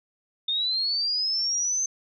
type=linear sweep; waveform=sine; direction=up; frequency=3620 to 6272 Hz; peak=-23 dBFS; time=0.48-1.86 s; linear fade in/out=5 ms; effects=none